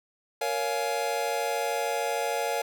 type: chord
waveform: square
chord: Bb minor seventh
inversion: none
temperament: just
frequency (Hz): 466.2 / 559.4 / 699.2 / 839.1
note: Bb4 / Db5 / F5 / Ab5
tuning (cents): 0 / +16 / +2 / +18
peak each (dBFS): -33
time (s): 0.41-2.62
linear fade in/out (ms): 5
effects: none